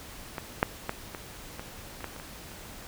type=clicks; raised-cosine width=0.5 ms; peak=-18 / -6 / -14 / -21 / -23 / -29 / -19 / -30 / -27 / -30 dBFS; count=10; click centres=0.382 / 0.629 / 0.894 / 1.148 / 1.595 / 2.007 / 2.043 / 2.163 / 2.199 / 2.517 s; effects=pink hiss -45 dBFS RMS until 2.87 s